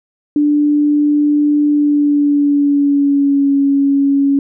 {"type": "tone with pitch glide", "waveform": "sine", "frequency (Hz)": [294.5, 278.6], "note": ["D4", "C#4"], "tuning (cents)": [5, 9], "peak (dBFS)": -9, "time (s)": [0.36, 4.39], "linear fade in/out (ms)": 2, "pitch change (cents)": -96, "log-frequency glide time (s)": [1.68, 3.53], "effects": []}